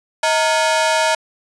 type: ring-modulated tone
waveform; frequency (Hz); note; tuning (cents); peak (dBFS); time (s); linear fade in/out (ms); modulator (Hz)
sawtooth; 778; G5; -13; -7; 0.23-1.15; 5; 143
effects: resampled to 22050 Hz